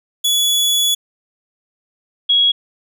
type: tone pair in turn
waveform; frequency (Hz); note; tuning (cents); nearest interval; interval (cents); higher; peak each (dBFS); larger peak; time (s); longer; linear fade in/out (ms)
sawtooth / sine; 3400 / 3322; G#7 / G#7; +40 / 0; unison; 40; first; -10; neither; 0.24-0.95 / 2.29-2.52; first; 10
effects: none